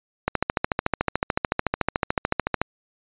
click train, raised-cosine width 0.5 ms, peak -5 dBFS, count 33, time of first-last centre 0.28-2.616 s, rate 13.7 Hz, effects resampled to 8000 Hz

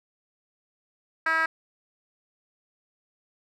10% pulse tone with band-pass filter, 322.9 Hz, E4, 36 cents flat, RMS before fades -24 dBFS, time 1.26-1.46 s, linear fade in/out 5 ms, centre 1600 Hz, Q 3.2, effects none

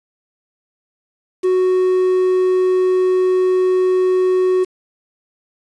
triangle tone with quantisation, 369.6 Hz, F#4, 2 cents flat, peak -10 dBFS, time 1.43-4.65 s, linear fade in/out 20 ms, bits 6, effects resampled to 22050 Hz

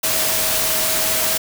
sine tone in noise, 639 Hz, D#5, 46 cents sharp, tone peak -29 dBFS, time 0.03-1.38 s, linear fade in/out 10 ms, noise white, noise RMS -19 dBFS, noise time 0.03-1.38 s, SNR -13 dB, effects none

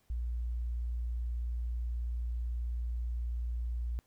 sine tone, 59.2 Hz, A#1, 27 cents sharp, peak -32 dBFS, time 0.1-3.99 s, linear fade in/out 0 ms, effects pink hiss -72 dBFS RMS until 4.06 s

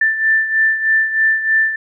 sine beating tone pair, 1771 / 1774.2 Hz, A6 / A6, +11 / +14 cents, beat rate 3.2 Hz, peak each -13 / -19 dBFS, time 0.01-1.76 s, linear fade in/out 5 ms, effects none

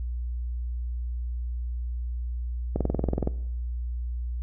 click train, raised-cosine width 2 ms, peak -12 dBFS, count 12, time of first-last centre 2.76-3.274 s, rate 21.4 Hz, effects noise-tail reverb RT60 0.7 s tail -18 dB re dry + added 60 Hz sine -28 dBFS peak until 4.42 s

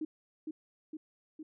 sine tone with echo, 311.1 Hz, D#4, in tune, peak -33 dBFS, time 0.01-0.05 s, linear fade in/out 5 ms, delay 460 ms, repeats 3, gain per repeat -3 dB, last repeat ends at 1.43 s, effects none

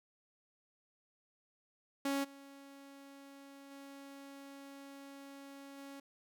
sawtooth tone with level steps, 277.2 Hz, C#4, in tune, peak -29 / -49 / -46 / -44 dBFS, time 2.05-6 s, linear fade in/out 5 ms, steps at 2.23 / 3.7 / 5.77 s, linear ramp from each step 20 ms, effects none

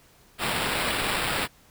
blue noise with sample-and-hold, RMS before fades -27 dBFS, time 0.38-1.48 s, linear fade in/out 50 ms, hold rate 6300 Hz, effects pink hiss -57 dBFS RMS until 1.7 s

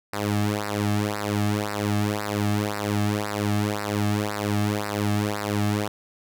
sawtooth tone with flanger, 103.83 Hz, G#2, in tune, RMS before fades -25 dBFS, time 0.13-5.88 s, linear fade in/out 5 ms, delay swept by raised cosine 0.3 to 2.1 ms, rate 1.9 Hz, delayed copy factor -0.95, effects none

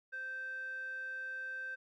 square tone with band-pass filter, 520 Hz, C5, 11 cents flat, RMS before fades -42 dBFS, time 0.12-1.76 s, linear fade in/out 20 ms, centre 1600 Hz, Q 9.2, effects none

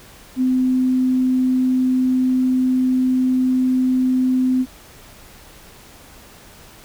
sine tone, 256.3 Hz, C4, 36 cents flat, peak -14 dBFS, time 0.36-4.66 s, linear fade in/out 50 ms, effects pink hiss -44 dBFS RMS until 6.84 s

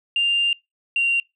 sine tone pair in turn, 2794 / 2765 Hz, F7 / F7, 0 / -18 cents, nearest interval unison, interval 18 cents, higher first, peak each -16 / -16 dBFS, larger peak neither, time 0.16-0.53 / 0.96-1.2 s, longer first, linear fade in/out 2 ms, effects noise-tail reverb RT60 0.2 s tail -25 dB re dry + tanh soft clip ceiling -12 dBFS

